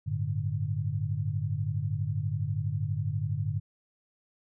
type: chord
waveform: sine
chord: G suspended second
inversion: none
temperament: just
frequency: 98 / 110.25 / 147 Hz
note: G2 / A2 / D3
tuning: 0 / +4 / +2 cents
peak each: -32 dBFS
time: 0.06-3.6 s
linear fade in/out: 20 ms
effects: none